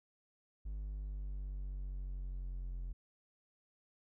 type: exponential sweep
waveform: triangle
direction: down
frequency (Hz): 51.2 to 43.65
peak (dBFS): -37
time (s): 0.65-2.93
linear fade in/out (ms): 10
effects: none